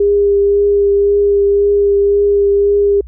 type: tone with vibrato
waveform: sine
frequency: 403.8 Hz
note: G#4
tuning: 49 cents flat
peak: -8 dBFS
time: 0-3.01 s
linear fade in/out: 5 ms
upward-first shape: triangle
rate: 1.9 Hz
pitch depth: 14 cents each way
effects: added 60 Hz sine -29 dBFS peak until 3.07 s